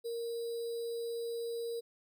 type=tone with sample-and-hold; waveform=sine; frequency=466.2 Hz; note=A#4; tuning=in tune; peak=-35 dBFS; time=0.04-1.81 s; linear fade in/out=20 ms; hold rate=4410 Hz; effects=none